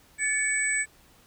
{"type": "tone cluster", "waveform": "sine", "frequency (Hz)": [1733, 2244, 7980], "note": ["A6", "C#7", "B8"], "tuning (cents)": [-27, 21, 17], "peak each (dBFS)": -28, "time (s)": [0.18, 0.86], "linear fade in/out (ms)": 50, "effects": ["pink hiss -58 dBFS RMS until 1.26 s"]}